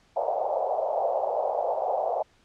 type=band-pass noise; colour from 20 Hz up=white; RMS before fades=-27 dBFS; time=0.16-2.23 s; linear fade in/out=10 ms; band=510 to 790 Hz; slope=48 dB/octave; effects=pink hiss -62 dBFS RMS until 2.44 s + low-pass 6000 Hz 12 dB/octave